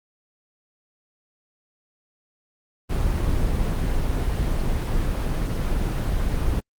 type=noise; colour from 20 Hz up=brown; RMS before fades=-22 dBFS; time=2.89-6.61 s; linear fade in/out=20 ms; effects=Opus 24 kbps